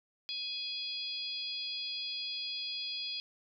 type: harmonic tone with a mistuned harmonic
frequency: 836 Hz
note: G#5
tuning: 11 cents sharp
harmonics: 3 / 4 / 5 / 6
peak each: -46 / -40 / -42 / -40 dBFS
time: 0.29-3.2 s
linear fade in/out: 0 ms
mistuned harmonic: 6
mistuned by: -66 cents
effects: none